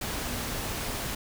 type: tone in noise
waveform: sine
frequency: 242.3 Hz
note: B3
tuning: 33 cents flat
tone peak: -41 dBFS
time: 0.22-0.52 s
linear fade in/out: 5 ms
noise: pink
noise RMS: -33 dBFS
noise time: 0.01-1.15 s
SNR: -11 dB
effects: none